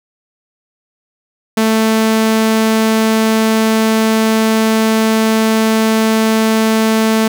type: tone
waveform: sawtooth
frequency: 221 Hz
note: A3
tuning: 8 cents sharp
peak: -6 dBFS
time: 1.57-7.28 s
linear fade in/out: 5 ms
effects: none